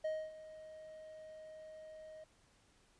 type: tone with ADSR envelope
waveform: triangle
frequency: 626 Hz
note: D#5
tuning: 10 cents sharp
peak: -32 dBFS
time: 0.04-2.24 s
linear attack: 9 ms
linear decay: 260 ms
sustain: -16 dB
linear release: 4 ms
effects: pink hiss -70 dBFS RMS until 2.99 s + resampled to 22050 Hz